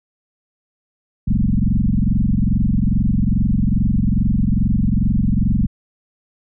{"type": "tone with frequency modulation", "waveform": "sine", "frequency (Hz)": 116.54, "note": "A#2", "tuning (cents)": 0, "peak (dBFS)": -13, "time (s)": [1.27, 5.67], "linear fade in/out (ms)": 10, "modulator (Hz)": 22.4, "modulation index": 5.1, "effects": []}